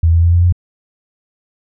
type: tone with pitch steps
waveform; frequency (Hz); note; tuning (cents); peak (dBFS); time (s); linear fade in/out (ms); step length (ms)
sine; 82.41 / 83.85 / 85.32 / 86.81 / 88.32; E2 / E2 / F2 / F2 / F2; 0 / +30 / -40 / -10 / +20; -7; 0.03-0.525; 5; 99
effects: none